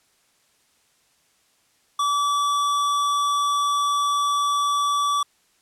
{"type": "tone with hard clipping", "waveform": "sine", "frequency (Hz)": 1152, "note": "D6", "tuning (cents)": -34, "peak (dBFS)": -21, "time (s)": [1.99, 5.23], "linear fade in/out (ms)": 5, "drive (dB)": 17, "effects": ["white hiss -63 dBFS RMS until 5.61 s", "low-pass 10000 Hz 12 dB/octave"]}